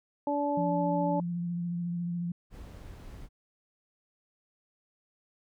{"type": "harmonic tone", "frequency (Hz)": 288.4, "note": "D4", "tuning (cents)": -31, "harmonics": [1, 2, 3], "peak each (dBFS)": [-31, -31, -31], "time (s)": [0.27, 1.2], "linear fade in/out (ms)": 2}
{"type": "tone with vibrato", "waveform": "sine", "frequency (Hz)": 173.2, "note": "F3", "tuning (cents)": -14, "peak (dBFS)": -30, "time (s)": [0.57, 2.32], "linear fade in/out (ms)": 5, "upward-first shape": "triangle", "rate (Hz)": 14, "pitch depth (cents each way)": 26}
{"type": "noise", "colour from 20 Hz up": "brown", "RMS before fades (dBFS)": -45, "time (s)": [2.5, 3.29], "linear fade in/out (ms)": 50}
{"effects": []}